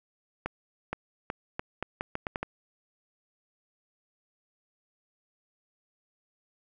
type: accelerating click train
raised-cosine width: 0.5 ms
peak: -16 dBFS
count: 10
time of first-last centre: 0.46-2.43 s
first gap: 470 ms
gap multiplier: 0.79
effects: none